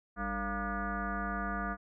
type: tone with frequency modulation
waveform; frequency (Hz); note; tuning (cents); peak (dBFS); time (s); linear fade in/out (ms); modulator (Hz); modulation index
sine; 698.5; F5; 0; -32; 0.16-1.77; 50; 250; 3.5
effects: none